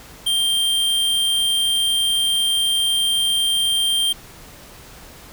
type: tone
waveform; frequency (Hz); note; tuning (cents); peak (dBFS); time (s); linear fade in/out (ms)
square; 3174; G7; +21; -17; 0.26-4.13; 10
effects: pink hiss -42 dBFS RMS until 5.32 s